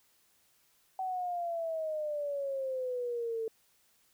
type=exponential sweep; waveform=sine; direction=down; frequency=760 to 443.1 Hz; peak=-32 dBFS; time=0.99-3.48 s; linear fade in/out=2 ms; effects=white hiss -69 dBFS RMS until 4.13 s